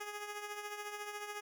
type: tone with tremolo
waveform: 10% pulse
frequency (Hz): 415.3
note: G#4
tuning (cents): 0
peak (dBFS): -31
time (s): 0-1.41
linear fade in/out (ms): 10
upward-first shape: triangle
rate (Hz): 14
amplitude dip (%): 60
effects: none